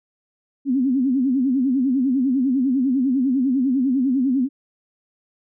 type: tone with vibrato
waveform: sine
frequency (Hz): 261.6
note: C4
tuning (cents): 0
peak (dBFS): -16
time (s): 0.65-4.49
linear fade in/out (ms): 50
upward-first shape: sine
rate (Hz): 10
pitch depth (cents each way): 130
effects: none